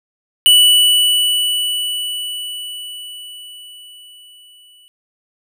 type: tone with exponential decay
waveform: square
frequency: 2960 Hz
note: F#7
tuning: in tune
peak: -6 dBFS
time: 0.46-4.88 s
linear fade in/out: 0 ms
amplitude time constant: 960 ms
effects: none